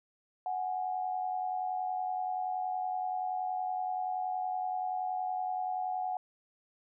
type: tone pair together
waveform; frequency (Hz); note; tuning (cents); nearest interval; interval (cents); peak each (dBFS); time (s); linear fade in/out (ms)
sine; 740 / 830.6; F#5 / G#5; 0 / 0; major second; 200; -32 / -39; 0.46-6.17; 2
effects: none